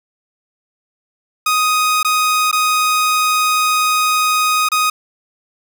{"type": "tone with dropouts", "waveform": "sawtooth", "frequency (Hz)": 1249, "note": "D#6", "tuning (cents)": 6, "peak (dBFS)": -9, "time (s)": [1.46, 4.9], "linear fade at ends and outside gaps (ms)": 5, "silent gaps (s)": [[2.03, 2.047], [2.514, 2.527], [4.688, 4.717]], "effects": []}